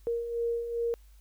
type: beating tone pair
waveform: sine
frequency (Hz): 466.2 / 468.7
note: A#4 / A#4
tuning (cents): 0 / +9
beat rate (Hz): 2.5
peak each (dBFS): -37 / -29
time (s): 0.07-0.94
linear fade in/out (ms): 0
effects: added 50 Hz sine -52 dBFS peak until 1.2 s + white hiss -67 dBFS RMS until 1.2 s